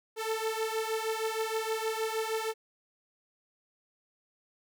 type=beating tone pair; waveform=sawtooth; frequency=440 / 446.4 Hz; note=A4 / A4; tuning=0 / +25 cents; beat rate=6.4 Hz; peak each=-29 / -30 dBFS; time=0.16-2.54 s; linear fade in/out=50 ms; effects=none